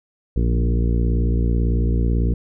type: harmonic tone with a mistuned harmonic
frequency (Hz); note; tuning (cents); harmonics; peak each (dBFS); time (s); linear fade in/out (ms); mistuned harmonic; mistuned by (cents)
58.1; A#1; -5; 1 / 2 / 3 / 4 / 5 / 6 / 7 / 8; -17 / -23 / -27 / -29 / -31 / -33 / -34 / -35; 0.36-2.34; 5; 3; +17
effects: none